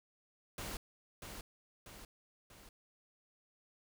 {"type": "noise with echo", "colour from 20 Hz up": "pink", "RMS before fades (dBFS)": -43, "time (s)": [0.58, 0.77], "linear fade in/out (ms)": 2, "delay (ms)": 640, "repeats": 3, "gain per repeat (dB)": -5, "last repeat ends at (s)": 2.69, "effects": []}